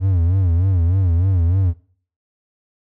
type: tone with vibrato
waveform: triangle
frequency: 89.8 Hz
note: F2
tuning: 49 cents sharp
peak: -11 dBFS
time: 0-1.74 s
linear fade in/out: 50 ms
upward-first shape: sine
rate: 3.3 Hz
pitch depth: 140 cents each way
effects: noise-tail reverb RT60 0.5 s tail -21 dB re dry